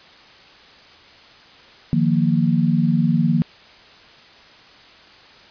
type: chord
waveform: sine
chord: Eb suspended second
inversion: none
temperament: equal with one note detuned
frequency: 154.94 / 174.61 / 233.1 Hz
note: Eb3 / F3 / Bb3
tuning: -7 / 0 / 0 cents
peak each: -19 dBFS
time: 1.93-3.42 s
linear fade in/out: 0 ms
effects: white hiss -46 dBFS RMS until 5.5 s + resampled to 11025 Hz